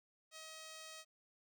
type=tone; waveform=5% pulse; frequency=634 Hz; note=D#5; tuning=32 cents sharp; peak=-39 dBFS; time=0.31-1.05 s; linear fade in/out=50 ms; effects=none